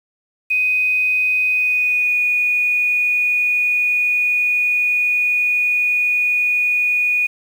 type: tone with pitch glide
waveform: sine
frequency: 2500 to 2463 Hz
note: D#7 to D#7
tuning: +8 to -18 cents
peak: -14 dBFS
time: 0.5-7.27 s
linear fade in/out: 10 ms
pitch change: -26 cents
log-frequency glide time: 1.5-2.18 s
effects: 7-bit